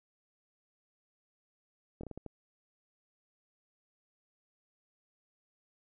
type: slowing click train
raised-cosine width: 2 ms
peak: -29 dBFS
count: 6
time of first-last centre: 2.01-2.263 s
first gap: 24 ms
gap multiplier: 1.38
effects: none